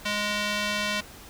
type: tone with band-pass filter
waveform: square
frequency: 207.7 Hz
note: G#3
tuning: in tune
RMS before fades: -28 dBFS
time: 0.05-1.01 s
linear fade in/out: 10 ms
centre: 3000 Hz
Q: 0.89
effects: pink hiss -46 dBFS RMS until 1.29 s